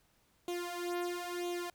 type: tone with flanger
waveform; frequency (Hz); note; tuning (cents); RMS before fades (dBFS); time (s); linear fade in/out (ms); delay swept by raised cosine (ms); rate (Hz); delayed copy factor
sawtooth; 351.3; F4; +10; -38; 0.48-1.7; 2; 0.29 to 2.79; 1; +0.8
effects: pink hiss -71 dBFS RMS until 1.74 s